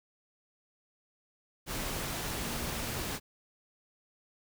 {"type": "tone in noise", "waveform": "sine", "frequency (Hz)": 233.1, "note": "A#3", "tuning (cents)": 0, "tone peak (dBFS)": -45, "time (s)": [2.39, 2.95], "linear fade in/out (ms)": 50, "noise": "pink", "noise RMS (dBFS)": -36, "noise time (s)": [1.66, 3.2], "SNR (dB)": -12, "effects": []}